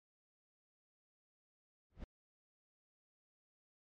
brown noise with exponential growth, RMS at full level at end -42 dBFS, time 1.9-2.04 s, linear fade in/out 2 ms, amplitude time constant 29 ms, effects low-pass 4000 Hz 12 dB/octave + MP3 64 kbps

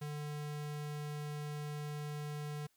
square tone, 148.4 Hz, D3, 18 cents sharp, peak -40 dBFS, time 0.01-2.67 s, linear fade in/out 10 ms, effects white hiss -75 dBFS RMS until 2.76 s

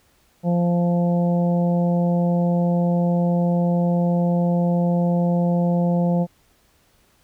harmonic tone, 173.8 Hz, F3, 8 cents flat, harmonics 1 / 2 / 3 / 4 / 5, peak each -17 / -32 / -25 / -30 / -35 dBFS, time 0.43-6.27 s, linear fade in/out 50 ms, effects pink hiss -60 dBFS RMS until 7.23 s

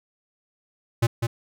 square tone with echo, 116.54 Hz, A#2, in tune, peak -17 dBFS, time 1.02-1.07 s, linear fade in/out 10 ms, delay 200 ms, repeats 1, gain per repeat -5 dB, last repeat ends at 1.27 s, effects none

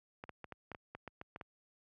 clicks, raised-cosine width 0.5 ms, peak -30 dBFS, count 11, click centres 0.239 / 0.293 / 0.443 / 0.523 / 0.717 / 0.748 / 0.95 / 1.077 / 1.214 / 1.361 / 1.412 s, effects high-pass 60 Hz 12 dB/octave

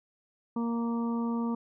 harmonic tone, 233.1 Hz, A#3, in tune, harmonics 1 / 2 / 3 / 4 / 5, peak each -28 / -39 / -48 / -40 / -43 dBFS, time 0.56-1.55 s, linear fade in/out 5 ms, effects none

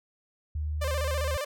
sine tone, 75.9 Hz, D#2, 42 cents flat, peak -28 dBFS, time 0.55-1.37 s, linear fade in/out 5 ms
sawtooth tone with vibrato, 557 Hz, C#5, 8 cents sharp, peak -26 dBFS, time 0.81-1.45 s, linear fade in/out 10 ms, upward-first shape square, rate 15 Hz, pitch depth 100 cents each way
effects none

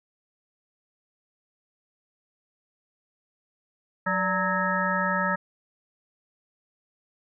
harmonic tone with a mistuned harmonic, 184.7 Hz, F#3, 3 cents flat, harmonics 1 / 3 / 5 / 7 / 9 / 10, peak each -30 / -31 / -30 / -28 / -29 / -32 dBFS, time 4.06-5.36 s, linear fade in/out 10 ms, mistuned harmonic 3, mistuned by +80 cents, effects none

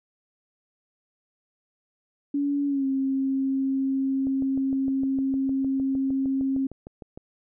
sine tone with pitch glide, 284.2 to 268.6 Hz, C#4 to C4, +43 to +46 cents, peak -22 dBFS, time 2.34-6.67 s, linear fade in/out 5 ms, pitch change -97 cents, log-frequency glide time 2.67-2.86 s
click train, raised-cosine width 2 ms, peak -26 dBFS, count 20, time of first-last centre 4.27-7.175 s, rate 6.54 Hz
effects none

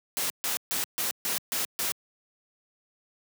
white noise bursts, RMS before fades -29 dBFS, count 7, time 0.17-1.92 s, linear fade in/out 0 ms, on 130 ms, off 140 ms, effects high-pass 150 Hz 12 dB/octave

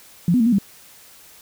sine tone with pitch steps, 173 / 249.7 / 224.7 / 242.3 / 198 Hz, F3 / B3 / A3 / B3 / G3, -16 / +19 / +37 / -33 / +18 cents, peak -13 dBFS, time 0.28-0.585 s, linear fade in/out 2 ms, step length 61 ms, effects white hiss -47 dBFS RMS until 1.41 s

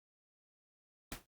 pink noise with exponential decay, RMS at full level -39 dBFS, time 1.12-1.26 s, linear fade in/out 0 ms, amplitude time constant 30 ms, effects Opus 48 kbps

